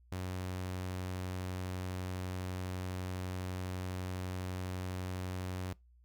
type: tone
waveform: sawtooth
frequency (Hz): 92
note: F#2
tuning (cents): -9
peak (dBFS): -33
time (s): 0.12-5.73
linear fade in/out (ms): 0
effects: noise-tail reverb RT60 0.2 s tail -23 dB re dry + added 60 Hz sine -60 dBFS peak until 6.04 s